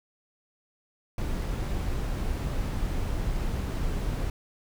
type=noise; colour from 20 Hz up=brown; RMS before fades=-29 dBFS; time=1.18-4.3 s; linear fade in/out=2 ms; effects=none